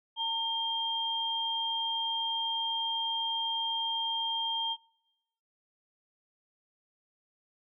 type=tone pair together; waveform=sine; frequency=910 / 3196 Hz; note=A#5 / G7; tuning=-42 / +33 cents; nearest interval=octave + minor seventh; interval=2175 cents; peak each=-34 / -30 dBFS; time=0.16-4.77 s; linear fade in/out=50 ms; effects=noise-tail reverb RT60 0.9 s tail -24 dB re dry